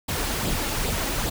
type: noise with flanger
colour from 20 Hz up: pink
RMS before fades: -26 dBFS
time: 0.08-1.3 s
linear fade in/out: 10 ms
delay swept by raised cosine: 0.24 to 3.64 ms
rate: 2.5 Hz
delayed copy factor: +0.5
effects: none